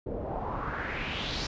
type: noise with low-pass filter sweep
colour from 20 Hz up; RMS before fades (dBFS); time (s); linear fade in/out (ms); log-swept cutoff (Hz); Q
pink; -34; 0.06-1.47; 5; 460 to 5100; 3.3
effects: resampled to 16000 Hz